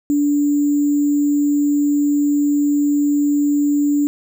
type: tone with sample-and-hold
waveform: sine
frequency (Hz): 290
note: D4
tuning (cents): -22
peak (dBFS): -13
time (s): 0.1-4.07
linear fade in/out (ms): 0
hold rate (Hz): 7350
effects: none